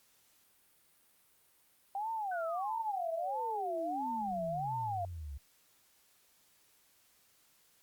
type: tone with vibrato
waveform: sine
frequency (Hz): 769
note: G5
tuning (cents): -33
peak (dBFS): -34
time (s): 1.95-5.05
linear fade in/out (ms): 2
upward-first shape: sine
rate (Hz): 1.5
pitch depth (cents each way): 280
type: exponential sweep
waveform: sine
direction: down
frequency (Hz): 1537 to 66.3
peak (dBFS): -40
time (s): 2.31-5.38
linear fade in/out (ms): 10
effects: white hiss -68 dBFS RMS until 7.82 s + Opus 48 kbps